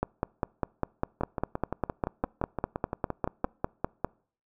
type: two click trains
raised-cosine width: 1 ms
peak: -12 / -16 dBFS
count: 21 / 14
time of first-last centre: 0.03-4.046 / 1.21-3.448 s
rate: 4.98 / 5.81 Hz
effects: noise-tail reverb RT60 0.5 s tail -26 dB re dry